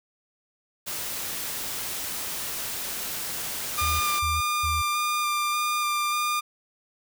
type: noise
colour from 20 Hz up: white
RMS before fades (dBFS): -32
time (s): 0.86-4.2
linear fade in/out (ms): 20
type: tone with vibrato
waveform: sawtooth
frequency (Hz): 1200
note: D6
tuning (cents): +37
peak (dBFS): -20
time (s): 3.77-6.41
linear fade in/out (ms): 20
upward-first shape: square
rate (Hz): 1.7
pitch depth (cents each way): 10
type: tone bursts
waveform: sine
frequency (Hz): 79.4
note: D#2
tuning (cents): +36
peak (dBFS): -28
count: 3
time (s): 3.81-4.82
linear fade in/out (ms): 10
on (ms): 190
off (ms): 220
effects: none